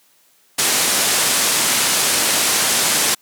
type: low-pass noise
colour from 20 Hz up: white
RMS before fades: -17 dBFS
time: 0.58-3.15 s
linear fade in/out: 10 ms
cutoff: 11000 Hz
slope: 24 dB/octave
effects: white hiss -56 dBFS RMS until 3.21 s + high-pass 150 Hz 12 dB/octave